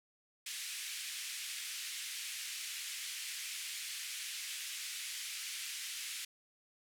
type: band-pass noise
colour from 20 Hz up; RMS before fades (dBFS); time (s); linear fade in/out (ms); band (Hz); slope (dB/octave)
pink; -43; 0.46-6.25; 5; 2100 to 12000; 24
effects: none